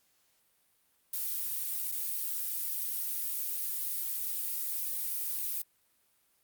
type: noise with dropouts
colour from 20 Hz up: violet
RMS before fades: -34 dBFS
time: 1.13-5.62 s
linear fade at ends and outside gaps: 5 ms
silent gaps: 1.917-1.921 s
effects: white hiss -71 dBFS RMS until 6.43 s + Opus 48 kbps